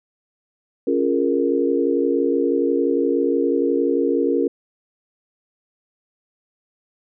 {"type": "chord", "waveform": "sine", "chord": "Bb minor seventh", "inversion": "first", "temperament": "equal", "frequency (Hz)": [277.2, 349.2, 415.3, 466.2], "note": ["Db4", "F4", "Ab4", "Bb4"], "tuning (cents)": [0, 0, 0, 0], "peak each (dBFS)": [-21, -22, -24, -21], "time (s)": [0.87, 4.48], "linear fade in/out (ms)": 5, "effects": []}